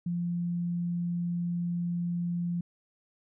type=tone; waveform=sine; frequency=173.4 Hz; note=F3; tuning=12 cents flat; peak=-28 dBFS; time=0.06-2.61 s; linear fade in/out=5 ms; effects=none